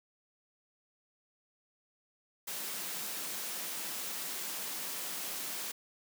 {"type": "high-pass noise", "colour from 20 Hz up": "white", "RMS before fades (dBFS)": -39, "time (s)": [2.47, 5.72], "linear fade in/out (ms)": 10, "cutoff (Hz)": 150, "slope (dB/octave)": 96, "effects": []}